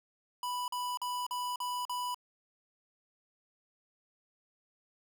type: tone bursts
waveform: square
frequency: 987.8 Hz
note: B5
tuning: in tune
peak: -34 dBFS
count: 6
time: 0.43-2.145 s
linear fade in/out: 2 ms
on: 250 ms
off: 43 ms
effects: none